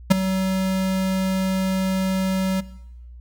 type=tone with ADSR envelope; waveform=square; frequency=189.3 Hz; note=F#3; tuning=40 cents sharp; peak=-8 dBFS; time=0.1-2.61 s; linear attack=16 ms; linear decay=10 ms; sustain=-13 dB; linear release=13 ms; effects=noise-tail reverb RT60 0.9 s tail -18 dB re dry + added 60 Hz sine -38 dBFS peak until 3.2 s